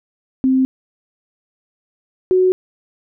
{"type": "tone pair in turn", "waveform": "sine", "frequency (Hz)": [261.6, 370], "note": ["C4", "F#4"], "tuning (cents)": [0, 0], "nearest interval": "tritone", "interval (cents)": 600, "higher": "second", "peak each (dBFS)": [-11, -10], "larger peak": "second", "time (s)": [[0.44, 0.65], [2.31, 2.52]], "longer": "neither", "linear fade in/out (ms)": 0, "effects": []}